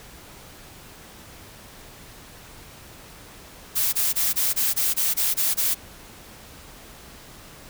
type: noise bursts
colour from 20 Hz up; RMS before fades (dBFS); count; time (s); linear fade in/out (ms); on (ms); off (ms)
blue; -22; 10; 3.75-5.748; 20; 180; 22
effects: pink hiss -45 dBFS RMS until 7.69 s